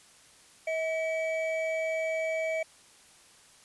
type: tone pair together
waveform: triangle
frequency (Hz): 642 / 2288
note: E5 / D7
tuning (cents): -46 / -46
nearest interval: octave + minor seventh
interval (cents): 2200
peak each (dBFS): -27 / -33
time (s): 0.67-2.63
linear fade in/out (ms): 5
effects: white hiss -57 dBFS RMS until 3.64 s + resampled to 24000 Hz